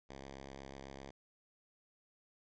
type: tone with vibrato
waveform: 5% pulse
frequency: 68 Hz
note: C#2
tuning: 33 cents flat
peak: -37 dBFS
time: 0.09-1.11 s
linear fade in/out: 10 ms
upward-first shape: sine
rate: 6.5 Hz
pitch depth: 15 cents each way
effects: resampled to 16000 Hz